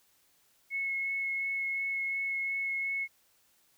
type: tone with vibrato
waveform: sine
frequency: 2185 Hz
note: C#7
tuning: 26 cents flat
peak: -30 dBFS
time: 0.7-3.08 s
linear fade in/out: 50 ms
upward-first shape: sine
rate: 2.8 Hz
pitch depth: 10 cents each way
effects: white hiss -68 dBFS RMS until 3.77 s